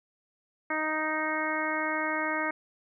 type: harmonic tone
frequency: 311.1 Hz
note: D#4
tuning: in tune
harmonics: 1 / 2 / 3 / 4 / 5 / 6 / 7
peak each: -35 / -35 / -35 / -35 / -35 / -35 / -35 dBFS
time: 0.7-2.51 s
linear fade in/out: 5 ms
effects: none